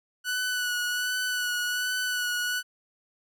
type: tone with vibrato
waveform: sawtooth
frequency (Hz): 1480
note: F#6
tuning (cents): 0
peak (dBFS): -23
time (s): 0.24-2.63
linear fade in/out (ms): 50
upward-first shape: sine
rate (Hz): 1.3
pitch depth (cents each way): 24
effects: none